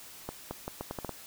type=accelerating click train; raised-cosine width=1 ms; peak=-21 dBFS; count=8; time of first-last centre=0.29-1.093 s; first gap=220 ms; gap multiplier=0.77; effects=white hiss -49 dBFS RMS until 1.26 s